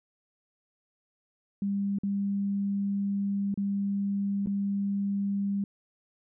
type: tone with dropouts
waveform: sine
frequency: 199.5 Hz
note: G3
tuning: 31 cents sharp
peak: -26 dBFS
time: 1.62-5.64 s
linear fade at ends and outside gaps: 2 ms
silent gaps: 1.986-2.034 / 3.542-3.575 / 4.461-4.471 s
effects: none